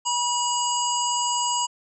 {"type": "harmonic tone with a mistuned harmonic", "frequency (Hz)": 968, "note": "B5", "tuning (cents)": -35, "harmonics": [1, 3, 5, 7, 8], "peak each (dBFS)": [-24, -29, -33, -31, -29], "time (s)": [0.05, 1.67], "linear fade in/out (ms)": 20, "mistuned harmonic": 8, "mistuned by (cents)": -19, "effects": []}